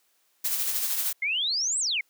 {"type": "noise with tremolo", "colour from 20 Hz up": "blue", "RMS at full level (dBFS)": -26, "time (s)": [0.44, 1.13], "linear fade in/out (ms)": 10, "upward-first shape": "sine", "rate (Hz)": 13, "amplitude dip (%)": 40}
{"type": "exponential two-way sweep", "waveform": "sine", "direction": "up then down", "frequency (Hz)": [2074, 8350, 2074], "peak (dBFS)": -24, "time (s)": [1.22, 2.01], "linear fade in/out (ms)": 5, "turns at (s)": 1.79}
{"effects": ["white hiss -68 dBFS RMS until 2.09 s", "high-pass 300 Hz 12 dB/octave"]}